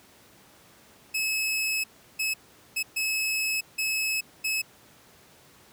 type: tone bursts at uneven times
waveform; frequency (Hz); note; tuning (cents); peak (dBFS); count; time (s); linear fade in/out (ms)
sawtooth; 2585; E7; -34; -22; 6; 1.14-1.84 / 2.19-2.34 / 2.76-2.83 / 2.96-3.61 / 3.78-4.21 / 4.44-4.62; 10
effects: pink hiss -55 dBFS RMS until 5.72 s + high-pass 100 Hz 12 dB/octave